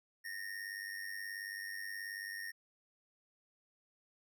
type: tone with amplitude modulation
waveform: square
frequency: 1843 Hz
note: A#6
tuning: 20 cents flat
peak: -39 dBFS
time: 0.24-2.52 s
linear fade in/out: 20 ms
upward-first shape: sine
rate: 98.6 Hz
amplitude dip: 70%
effects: none